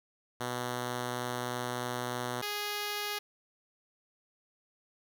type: tone pair in turn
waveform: 5% pulse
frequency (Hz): 123.2 / 414.4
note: B2 / G#4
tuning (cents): -4 / -4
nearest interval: octave + major sixth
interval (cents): 2100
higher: second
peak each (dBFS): -22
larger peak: neither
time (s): 0.4-2.42 / 2.42-3.19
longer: first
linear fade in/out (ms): 10
effects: none